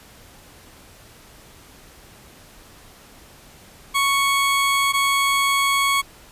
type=tone pair in turn; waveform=20% pulse; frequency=1108.7 / 1108.7 Hz; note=C#6 / C#6; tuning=0 / 0 cents; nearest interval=unison; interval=0 cents; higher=neither; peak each=-12 dBFS; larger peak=neither; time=3.94-4.93 / 4.93-6.02 s; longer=second; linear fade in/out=20 ms; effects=pink hiss -47 dBFS RMS until 6.31 s + resampled to 32000 Hz